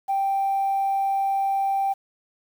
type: tone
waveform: sine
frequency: 784 Hz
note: G5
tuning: in tune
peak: -19 dBFS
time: 0.08-1.94 s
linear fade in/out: 20 ms
effects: tanh soft clip ceiling -17 dBFS + 8-bit